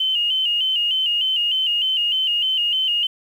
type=tone with vibrato; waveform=sine; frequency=2960 Hz; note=F#7; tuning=in tune; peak=-17 dBFS; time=0-3.07 s; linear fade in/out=5 ms; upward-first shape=square; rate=3.3 Hz; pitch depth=62 cents each way; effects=8-bit